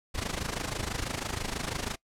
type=noise with amplitude modulation; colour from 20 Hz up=pink; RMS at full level=-30 dBFS; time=0.14-1.96 s; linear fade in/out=20 ms; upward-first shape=sine; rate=26.1 Hz; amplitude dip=80%; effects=noise-tail reverb RT60 0.1 s tail -22 dB re dry + low-pass 9000 Hz 12 dB/octave